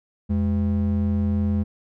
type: ring-modulated tone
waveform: triangle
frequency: 146.8 Hz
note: D3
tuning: in tune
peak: -14 dBFS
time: 0.29-1.64 s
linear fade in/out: 20 ms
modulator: 61.3 Hz
effects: none